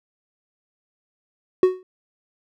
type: tone with exponential decay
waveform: triangle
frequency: 370 Hz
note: F#4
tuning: in tune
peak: -6 dBFS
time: 1.63-1.83 s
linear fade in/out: 2 ms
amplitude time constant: 42 ms
effects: none